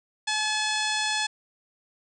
harmonic tone, 857 Hz, A5, 46 cents flat, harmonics 1 / 2 / 3 / 4 / 5 / 6 / 7 / 8 / 9 / 10, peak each -31 / -30 / -33 / -31 / -34 / -35 / -39 / -39 / -41 / -38 dBFS, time 0.27-1.27 s, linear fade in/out 10 ms, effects none

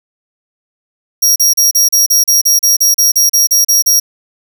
sawtooth tone bursts, 5650 Hz, F8, 19 cents sharp, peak -4 dBFS, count 16, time 1.22-4 s, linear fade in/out 10 ms, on 140 ms, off 36 ms, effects none

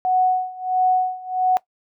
sine tone with tremolo, 740 Hz, F#5, in tune, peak -13 dBFS, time 0.05-1.57 s, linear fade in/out 0 ms, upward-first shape sine, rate 1.5 Hz, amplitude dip 90%, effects noise-tail reverb RT60 0.1 s tail -19 dB re dry

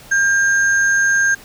sine tone pair together, 1600 / 6400 Hz, G6 / G8, +35 / +35 cents, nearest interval 2 octaves, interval 2400 cents, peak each -12 / -23 dBFS, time 0.11-1.35 s, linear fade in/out 10 ms, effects pink hiss -41 dBFS RMS until 1.44 s

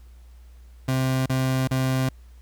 30% pulse tone bursts, 130.81 Hz, C3, in tune, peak -18 dBFS, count 3, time 0.88-2.09 s, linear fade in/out 5 ms, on 380 ms, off 35 ms, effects added 60 Hz sine -44 dBFS peak until 2.41 s + pink hiss -62 dBFS RMS until 2.41 s

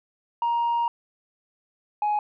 sine tone pair in turn, 940 / 837.3 Hz, A#5 / G#5, +14 / +14 cents, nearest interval major second, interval 200 cents, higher first, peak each -19 dBFS, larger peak neither, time 0.42-0.88 / 2.02-2.19 s, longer first, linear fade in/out 2 ms, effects tanh soft clip ceiling -19 dBFS

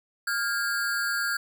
square ring-modulated tone, 1515 Hz, F#6, 40 cents sharp, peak -23 dBFS, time 0.27-1.37 s, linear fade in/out 5 ms, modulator 114 Hz, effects none

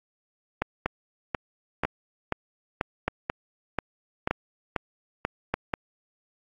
two click trains, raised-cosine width 0.5 ms, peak -10 / -9 dBFS, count 11 / 5, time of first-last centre 0.86-5.738 / 0.62-5.54 s, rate 2.05 / 0.813 Hz, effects AAC 48 kbps

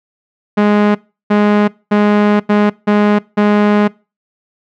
sawtooth tone bursts at uneven times, 207.7 Hz, G#3, in tune, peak -4 dBFS, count 6, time 0.57-0.95 / 1.3-1.68 / 1.91-2.4 / 2.49-2.7 / 2.87-3.19 / 3.37-3.88 s, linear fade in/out 10 ms, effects noise-tail reverb RT60 0.3 s tail -23 dB re dry + low-pass 2000 Hz 12 dB/octave

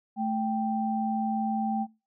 sine tone pair together, 219.3 / 784 Hz, A3 / G5, -6 / 0 cents, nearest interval octave + minor seventh, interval 2206 cents, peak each -28 / -29 dBFS, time 0.16-1.87 s, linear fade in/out 50 ms, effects noise-tail reverb RT60 0.3 s tail -23 dB re dry

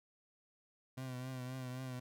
30% pulse tone with vibrato, 128.2 Hz, C3, 35 cents flat, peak -39 dBFS, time 0.97-2 s, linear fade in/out 10 ms, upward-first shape triangle, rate 3.8 Hz, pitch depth 51 cents each way, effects none

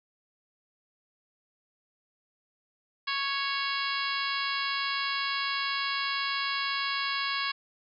harmonic tone with a mistuned harmonic, 554 Hz, C#5, 1 cent flat, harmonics 2 / 3 / 4 / 5 / 6 / 7 / 8 / 9, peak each -33 / -35 / -36 / -37 / -38 / -38 / -39 / -40 dBFS, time 3.07-7.52 s, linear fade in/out 10 ms, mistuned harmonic 7, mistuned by +46 cents, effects none

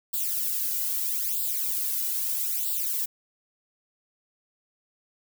violet noise with flanger, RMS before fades -28 dBFS, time 0.13-3.06 s, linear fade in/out 10 ms, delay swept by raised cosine 0.24 to 2.04 ms, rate 0.78 Hz, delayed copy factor +0.95, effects none

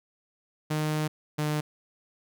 sawtooth tone pair in turn, 153.5 / 150.95 Hz, D#3 / D3, -23 / +48 cents, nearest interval unison, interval 29 cents, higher first, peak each -22 dBFS, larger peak neither, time 0.7-1.08 / 1.38-1.61 s, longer first, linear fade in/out 10 ms, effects none

